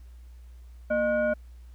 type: tone with frequency modulation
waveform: sine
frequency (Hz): 610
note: D#5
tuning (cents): -34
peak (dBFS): -22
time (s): 0.9-1.34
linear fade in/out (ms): 10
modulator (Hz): 842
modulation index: 0.76
effects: added 60 Hz sine -44 dBFS peak until 1.74 s + pink hiss -66 dBFS RMS until 1.74 s